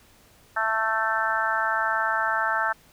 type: harmonic tone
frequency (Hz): 221.4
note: A3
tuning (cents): +11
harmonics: 3 / 4 / 5 / 6 / 7 / 8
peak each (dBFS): -32 / -28 / -33 / -27 / -27 / -31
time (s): 0.56-2.73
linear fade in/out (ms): 10
effects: pink hiss -56 dBFS RMS until 2.92 s